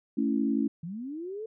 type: chord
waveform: sine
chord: A major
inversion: none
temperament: equal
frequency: 220 / 277.2 / 329.6 Hz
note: A3 / C#4 / E4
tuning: 0 / 0 / 0 cents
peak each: -28 / -27 / -32 dBFS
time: 0.17-0.68 s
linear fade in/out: 10 ms
type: linear sweep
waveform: sine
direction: up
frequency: 155.56 to 452.1 Hz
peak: -34 dBFS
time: 0.83-1.46 s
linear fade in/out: 5 ms
effects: none